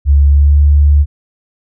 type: tone with pitch glide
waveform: sine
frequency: 71 to 72.7 Hz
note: C#2 to D2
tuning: +42 to -17 cents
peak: -4 dBFS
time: 0.05-1.06 s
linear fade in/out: 50 ms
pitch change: +41 cents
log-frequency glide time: 0.27-0.58 s
effects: none